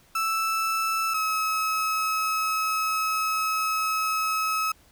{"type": "tone pair in turn", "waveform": "35% pulse", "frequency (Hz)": [1318.5, 1285.4], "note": ["E6", "E6"], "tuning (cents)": [0, -44], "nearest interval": "unison", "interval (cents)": 44, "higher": "first", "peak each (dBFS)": -22, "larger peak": "neither", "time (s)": [[0.15, 1.14], [1.14, 4.72]], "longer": "second", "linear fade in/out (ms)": 5, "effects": ["pink hiss -58 dBFS RMS until 4.91 s"]}